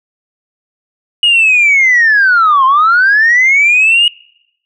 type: linear two-way sweep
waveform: sine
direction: down then up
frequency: 2901 to 1030 to 2901 Hz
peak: -4 dBFS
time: 1.23-4.08 s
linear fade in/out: 2 ms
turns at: 2.65 s
effects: noise-tail reverb RT60 0.8 s tail -26 dB re dry + tanh soft clip ceiling -2 dBFS